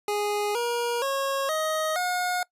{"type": "tone with pitch steps", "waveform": "25% pulse", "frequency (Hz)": [414.1, 475.7, 546.4, 627.7, 721], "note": ["G#4", "A#4", "C#5", "D#5", "F#5"], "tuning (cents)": [-5, 35, -25, 15, -45], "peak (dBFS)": -21, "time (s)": [0.08, 2.43], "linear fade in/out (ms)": 2, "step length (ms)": 470, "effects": ["noise-tail reverb RT60 0.1 s tail -23 dB re dry", "resampled to 32000 Hz"]}